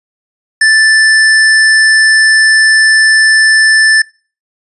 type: tone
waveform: square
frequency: 1760 Hz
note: A6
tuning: in tune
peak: -5 dBFS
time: 0.61-4.02 s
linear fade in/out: 5 ms
effects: noise-tail reverb RT60 0.4 s tail -25 dB re dry + resampled to 24000 Hz